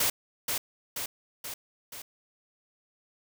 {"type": "noise with echo", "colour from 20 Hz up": "white", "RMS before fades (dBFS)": -26, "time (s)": [0, 0.1], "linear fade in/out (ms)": 5, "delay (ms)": 480, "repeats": 4, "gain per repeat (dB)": -4, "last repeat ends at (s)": 2.02, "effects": []}